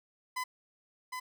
30% pulse tone with echo, 1010 Hz, B5, 39 cents sharp, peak -30 dBFS, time 0.36-0.44 s, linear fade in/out 10 ms, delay 760 ms, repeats 1, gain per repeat -4 dB, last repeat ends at 1.2 s, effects none

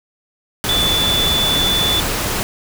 sine tone in noise, 3478 Hz, A7, 21 cents flat, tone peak -15 dBFS, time 0.69-2 s, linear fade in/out 0 ms, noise pink, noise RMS -20 dBFS, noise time 0.64-2.43 s, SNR +2 dB, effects none

